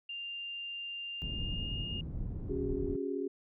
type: tone with pitch glide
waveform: sine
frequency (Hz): 2794 to 2835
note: F7 to F7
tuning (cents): 0 to +25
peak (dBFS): -38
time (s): 0.09-2.01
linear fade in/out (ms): 5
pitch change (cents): +25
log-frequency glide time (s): 1.12-1.71
type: low-pass noise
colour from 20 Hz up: pink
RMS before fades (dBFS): -38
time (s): 1.22-2.96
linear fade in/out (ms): 0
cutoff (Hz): 190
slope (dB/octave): 12
type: chord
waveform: sine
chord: C# suspended fourth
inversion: none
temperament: equal with one note detuned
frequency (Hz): 277.2 / 370 / 408.4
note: C#4 / F#4 / G#4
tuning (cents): 0 / 0 / -29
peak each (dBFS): -37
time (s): 2.49-3.28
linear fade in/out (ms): 10
effects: none